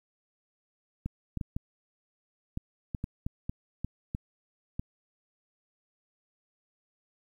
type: clicks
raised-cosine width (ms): 5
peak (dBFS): -20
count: 12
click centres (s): 1.06 / 1.373 / 1.412 / 1.565 / 2.574 / 2.948 / 3.041 / 3.265 / 3.495 / 3.846 / 4.149 / 4.795
effects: 10-bit